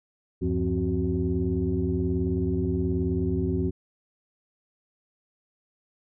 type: tone cluster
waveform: sine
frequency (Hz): 76.5 / 95.3 / 173.9 / 263.7 / 371.8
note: D#2 / G2 / F3 / C4 / F#4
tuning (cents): -29 / -48 / -7 / +14 / +8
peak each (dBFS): -29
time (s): 0.41-3.71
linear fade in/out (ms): 20
effects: tanh soft clip ceiling -14 dBFS